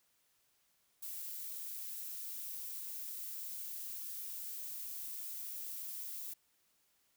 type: noise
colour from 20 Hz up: violet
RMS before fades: -44 dBFS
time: 1.02-6.34 s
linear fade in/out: 10 ms
effects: white hiss -75 dBFS RMS until 7.16 s